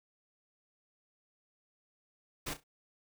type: noise with echo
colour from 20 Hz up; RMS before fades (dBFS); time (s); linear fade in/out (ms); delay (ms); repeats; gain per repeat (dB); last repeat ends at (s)
pink; -38; 2.46-2.54; 10; 33; 3; -12; 2.639
effects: none